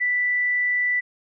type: tone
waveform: sine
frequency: 1975.5 Hz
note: B6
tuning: in tune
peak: -19 dBFS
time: 0-1.01 s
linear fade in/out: 20 ms
effects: none